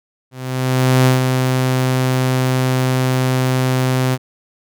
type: tone with ADSR envelope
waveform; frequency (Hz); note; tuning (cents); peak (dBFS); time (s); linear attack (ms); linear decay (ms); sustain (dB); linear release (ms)
sawtooth; 129; C3; -24; -5; 0.31-4.18; 750; 140; -5; 46
effects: none